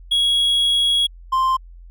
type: tone pair in turn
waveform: triangle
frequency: 3324 / 1047 Hz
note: G#7 / C6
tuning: +1 / +1 cents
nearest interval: octave + minor sixth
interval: 2000 cents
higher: first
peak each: -13 dBFS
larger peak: neither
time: 0.11-1.07 / 1.32-1.57 s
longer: first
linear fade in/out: 10 ms
effects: added 43 Hz sine -38 dBFS peak until 1.9 s